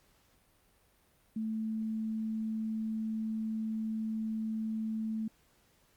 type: tone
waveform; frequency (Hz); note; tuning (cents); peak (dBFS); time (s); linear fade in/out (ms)
sine; 220; A3; 0; -32; 1.36-5.28; 5
effects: pink hiss -68 dBFS RMS until 5.96 s + Opus 48 kbps